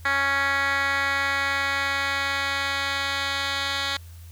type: tone with band-pass filter sweep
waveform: 10% pulse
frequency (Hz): 277.2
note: C#4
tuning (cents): 0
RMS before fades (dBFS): -25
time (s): 0.05-3.97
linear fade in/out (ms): 5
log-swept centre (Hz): 1900 to 3100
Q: 2.3
effects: added 84 Hz sine -40 dBFS peak until 4.31 s + white hiss -54 dBFS RMS until 4.31 s